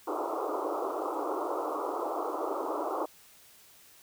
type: band-pass noise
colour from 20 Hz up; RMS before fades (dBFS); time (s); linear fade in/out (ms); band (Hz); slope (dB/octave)
pink; -33; 0.07-3.06; 10; 300 to 1300; 96
effects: white hiss -57 dBFS RMS until 4.02 s